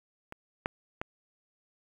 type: clicks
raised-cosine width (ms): 0.5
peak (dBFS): -26 / -14 / -18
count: 3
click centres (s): 0.324 / 0.659 / 1.015
effects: 8-bit